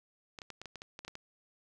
clicks, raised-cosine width 0.2 ms, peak -27 dBFS, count 11, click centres 0.388 / 0.418 / 0.503 / 0.616 / 0.657 / 0.757 / 0.819 / 0.991 / 1.049 / 1.08 / 1.154 s, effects none

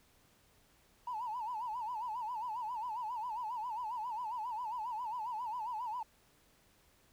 triangle tone with vibrato, 923 Hz, A#5, 17 cents flat, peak -33 dBFS, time 1.07-6.03 s, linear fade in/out 5 ms, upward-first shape sine, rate 7.4 Hz, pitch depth 150 cents each way, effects tanh soft clip ceiling -34 dBFS + pink hiss -68 dBFS RMS until 7.12 s

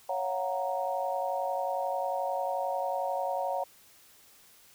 sine chord, Gb major seventh, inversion second, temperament equal with one note detuned, 554.4 / 688.8 / 740 / 932.3 Hz, Db5 / F5 / Gb5 / Bb5, 0 / -24 / 0 / 0 cents, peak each -33 / -37 / -33 / -35 dBFS, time 0.09-3.64 s, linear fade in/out 5 ms, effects white hiss -58 dBFS RMS until 4.74 s

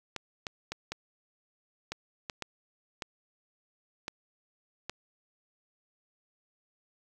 clicks, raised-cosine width 0.2 ms, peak -18 dBFS, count 10, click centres 0.163 / 0.468 / 0.72 / 0.92 / 1.92 / 2.298 / 2.423 / 3.022 / 4.081 / 4.896 s, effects 10-bit

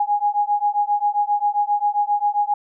sine beating tone pair, 822 / 829.5 Hz, G#5 / G#5, -18 / -2 cents, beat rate 7.5 Hz, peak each -20 dBFS, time 0-2.54 s, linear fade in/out 5 ms, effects none

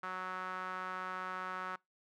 sawtooth tone with band-pass filter, 185 Hz, F#3, in tune, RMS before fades -41 dBFS, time 0.03-1.76 s, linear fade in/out 5 ms, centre 1300 Hz, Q 3.6, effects noise-tail reverb RT60 0.2 s tail -25 dB re dry

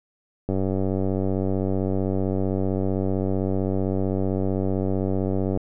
click train, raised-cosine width 2 ms, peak -12 dBFS, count 487, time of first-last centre 0.49-5.574 s, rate 95.6 Hz, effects none

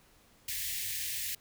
white band-stop noise, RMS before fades -36 dBFS, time 0.48-1.35 s, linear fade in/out 5 ms, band 130 to 1700 Hz, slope 96 dB/octave, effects pink hiss -63 dBFS RMS until 1.4 s

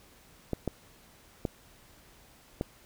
clicks, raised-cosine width 2 ms, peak -16 dBFS, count 4, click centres 0.533 / 0.677 / 1.452 / 2.611 s, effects pink hiss -58 dBFS RMS until 2.85 s

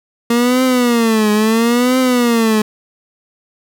30% pulse tone with vibrato, 233.1 Hz, A#3, in tune, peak -8 dBFS, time 0.3-2.62 s, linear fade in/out 5 ms, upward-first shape triangle, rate 0.74 Hz, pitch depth 190 cents each way, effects none

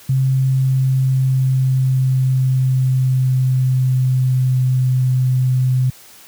sine tone with pitch glide, 132.4 to 128.26 Hz, C3 to C3, +21 to -34 cents, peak -12 dBFS, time 0.09-5.9 s, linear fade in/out 5 ms, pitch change -55 cents, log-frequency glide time 0.3-4.63 s, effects white hiss -43 dBFS RMS until 6.27 s + high-pass 60 Hz 12 dB/octave

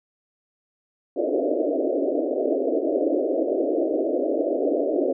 pink band-pass noise, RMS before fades -23 dBFS, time 1.16-5.13 s, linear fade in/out 10 ms, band 270 to 660 Hz, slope 96 dB/octave, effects none

